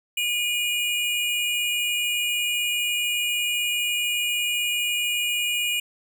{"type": "tone pair together", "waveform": "square", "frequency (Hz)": [2444, 2891], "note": ["D#7", "F#7"], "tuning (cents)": [-32, -41], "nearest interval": "minor third", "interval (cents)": 291, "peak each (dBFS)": -26, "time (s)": [0.17, 5.8], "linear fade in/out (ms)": 5, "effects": []}